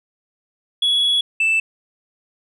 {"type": "tone pair in turn", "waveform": "sine", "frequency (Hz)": [3369, 2645], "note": ["G#7", "E7"], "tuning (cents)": [24, 5], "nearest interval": "major third", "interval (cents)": 419, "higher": "first", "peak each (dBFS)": -12, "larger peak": "neither", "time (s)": [[0.82, 1.21], [1.4, 1.6]], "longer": "first", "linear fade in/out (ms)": 5, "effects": ["tanh soft clip ceiling -13 dBFS"]}